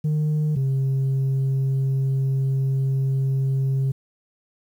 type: tone pair in turn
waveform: sine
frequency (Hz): 152.3 / 134.46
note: D#3 / C3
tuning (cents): -37 / +48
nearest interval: major second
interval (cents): 215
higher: first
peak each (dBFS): -16 / -16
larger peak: neither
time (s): 0.04-0.56 / 0.56-3.92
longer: second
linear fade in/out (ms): 10
effects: tanh soft clip ceiling -18 dBFS + 9-bit